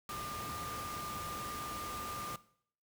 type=tone in noise; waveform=sine; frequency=1200 Hz; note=D6; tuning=37 cents sharp; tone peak=-42 dBFS; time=0.09-2.36 s; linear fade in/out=2 ms; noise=pink; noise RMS=-44 dBFS; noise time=0.09-2.36 s; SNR=-1 dB; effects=noise-tail reverb RT60 0.6 s tail -18 dB re dry + high-pass 60 Hz 12 dB/octave